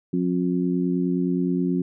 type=harmonic tone; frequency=89.5 Hz; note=F2; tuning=43 cents sharp; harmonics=2 / 3 / 4; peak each=-23 / -24 / -28 dBFS; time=0.13-1.82 s; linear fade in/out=5 ms; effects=none